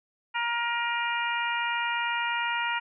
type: harmonic tone with a mistuned harmonic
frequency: 471.4 Hz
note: A#4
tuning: 19 cents sharp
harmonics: 2 / 3 / 4 / 5 / 6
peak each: -30 / -32 / -33 / -34 / -35 dBFS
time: 0.34-2.8 s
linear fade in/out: 20 ms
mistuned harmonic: 5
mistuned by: +28 cents
effects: none